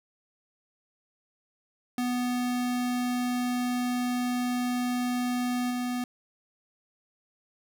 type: tone with level steps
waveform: square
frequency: 246.9 Hz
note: B3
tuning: in tune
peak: -27 / -29 dBFS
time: 1.98-6.04 s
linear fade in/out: 2 ms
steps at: 5.7 s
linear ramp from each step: 10 ms
effects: none